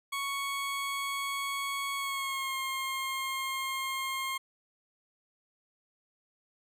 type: tone with pitch glide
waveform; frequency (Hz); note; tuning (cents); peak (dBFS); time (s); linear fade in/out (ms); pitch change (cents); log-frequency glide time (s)
20% pulse; 1110 to 1067.9; C#6 to C6; +2 to +35; -27; 0.12-4.38; 10; -67; 1.96-2.57
effects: none